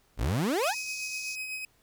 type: exponential sweep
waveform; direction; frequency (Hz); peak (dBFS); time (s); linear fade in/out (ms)
30% pulse; up; 44.18 to 1005; -23; 0.17-0.75; 50
type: tone with tremolo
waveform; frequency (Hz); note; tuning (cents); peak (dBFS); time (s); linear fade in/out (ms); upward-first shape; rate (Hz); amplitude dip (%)
40% pulse; 2529; D#7; +28; -31; 0.63-1.65; 2; triangle; 8; 45
type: band-pass noise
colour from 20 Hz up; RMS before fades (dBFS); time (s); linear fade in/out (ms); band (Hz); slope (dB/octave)
pink; -42; 0.66-1.36; 10; 4900 to 6700; 48
effects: pink hiss -66 dBFS RMS until 1.82 s